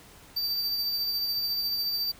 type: tone with tremolo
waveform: square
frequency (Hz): 4649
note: D8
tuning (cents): -18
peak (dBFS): -26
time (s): 0.36-2.12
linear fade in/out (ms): 10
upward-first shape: sine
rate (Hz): 14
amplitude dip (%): 30
effects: pink hiss -52 dBFS RMS until 2.19 s